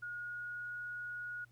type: tone with pitch glide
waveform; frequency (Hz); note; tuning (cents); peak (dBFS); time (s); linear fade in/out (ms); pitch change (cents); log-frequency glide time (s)
sine; 1439 to 1449.8; F#6 to F#6; -49 to -36; -40; 0.02-1.45; 10; +13; 0.13-0.81
effects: added 119 Hz sine -63 dBFS peak until 1.51 s + pink hiss -73 dBFS RMS until 1.51 s